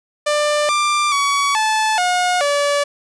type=tone with pitch steps; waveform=sawtooth; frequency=594 / 1186 / 1129 / 870 / 721 / 575 Hz; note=D5 / D6 / C#6 / A5 / F#5 / D5; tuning=+20 / +17 / +31 / -20 / -45 / -37 cents; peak=-11 dBFS; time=0.26-2.84 s; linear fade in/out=10 ms; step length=430 ms; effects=resampled to 22050 Hz + 7-bit